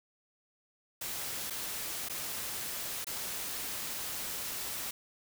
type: noise with dropouts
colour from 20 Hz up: white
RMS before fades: -38 dBFS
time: 1.01-4.91 s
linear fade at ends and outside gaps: 5 ms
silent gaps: 1.5-1.505 / 2.087-2.096 / 3.045-3.068 s
effects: none